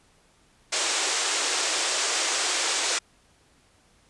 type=band-pass noise; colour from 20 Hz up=white; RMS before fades=-26 dBFS; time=0.72-2.99 s; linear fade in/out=10 ms; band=320 to 8300 Hz; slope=48 dB/octave; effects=pink hiss -61 dBFS RMS until 4.09 s + resampled to 24000 Hz